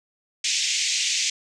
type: band-pass noise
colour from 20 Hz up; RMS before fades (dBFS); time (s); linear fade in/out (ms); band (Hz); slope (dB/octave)
white; -24; 0.44-1.3; 5; 2100 to 7300; 48
effects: none